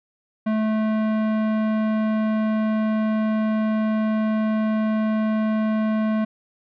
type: tone with tanh clipping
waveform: sine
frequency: 217.4 Hz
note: A3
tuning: 21 cents flat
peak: -21 dBFS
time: 0.46-6.25 s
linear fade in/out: 10 ms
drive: 17 dB
effects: none